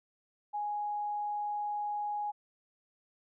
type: tone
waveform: sine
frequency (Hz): 830.6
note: G#5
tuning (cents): 0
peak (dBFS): -32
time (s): 0.53-2.32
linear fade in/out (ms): 20
effects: none